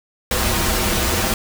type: noise with comb filter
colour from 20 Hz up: pink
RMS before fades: -19 dBFS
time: 0.31-1.34 s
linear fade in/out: 2 ms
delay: 7 ms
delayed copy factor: -0.95
effects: none